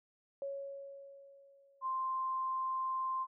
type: tone with exponential decay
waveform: sine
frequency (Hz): 554.4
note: C#5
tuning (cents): 0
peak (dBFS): -36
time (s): 0.42-2.31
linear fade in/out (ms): 1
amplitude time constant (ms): 410
type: tone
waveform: sine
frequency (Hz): 1046.5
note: C6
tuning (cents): 0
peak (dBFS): -33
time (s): 1.81-3.27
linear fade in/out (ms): 50
effects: none